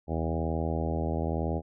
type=harmonic tone with a mistuned harmonic; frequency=80.8 Hz; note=E2; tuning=34 cents flat; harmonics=1 / 2 / 3 / 4 / 5 / 6 / 7 / 8 / 9 / 10; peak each=-31 / -34 / -36 / -37 / -38 / -39 / -39 / -40 / -41 / -41 dBFS; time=0.07-1.62 s; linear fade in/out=50 ms; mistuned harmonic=1; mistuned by=-36 cents; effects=none